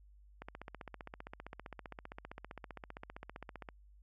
click train, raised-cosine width 0.5 ms, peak -30 dBFS, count 51, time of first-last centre 0.42-3.688 s, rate 15.3 Hz, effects added 50 Hz sine -58 dBFS peak until 4.02 s

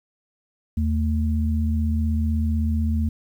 sine tone pair together, 79.6 / 222.9 Hz, D#2 / A3, +40 / +23 cents, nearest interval octave + tritone, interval 1783 cents, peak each -20 / -25 dBFS, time 0.77-3.09 s, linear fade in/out 5 ms, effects 9-bit

